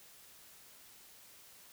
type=silence; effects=white hiss -58 dBFS RMS until 1.72 s